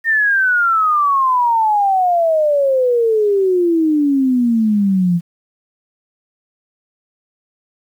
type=exponential sweep; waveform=sine; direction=down; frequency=1840 to 168.6 Hz; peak=-11 dBFS; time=0.04-5.21 s; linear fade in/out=50 ms; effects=8-bit